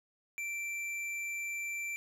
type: tone with hard clipping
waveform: sine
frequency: 2346 Hz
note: D7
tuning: 2 cents flat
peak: -37 dBFS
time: 0.38-1.96 s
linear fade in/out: 0 ms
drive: 9 dB
effects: none

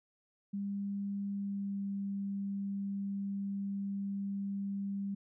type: tone with pitch glide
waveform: sine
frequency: 200 to 198.39 Hz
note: G3 to G3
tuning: +35 to +21 cents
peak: -34 dBFS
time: 0.53-5.15 s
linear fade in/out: 10 ms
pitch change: -14 cents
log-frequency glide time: 1.33-1.82 s
effects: none

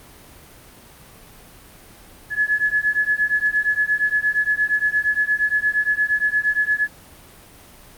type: beating tone pair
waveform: sine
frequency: 1701 / 1709.6 Hz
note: G#6 / G#6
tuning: +41 / +50 cents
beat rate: 8.6 Hz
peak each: -20 dBFS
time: 2.3-6.88 s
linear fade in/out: 50 ms
effects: pink hiss -45 dBFS RMS until 7.97 s + Opus 32 kbps

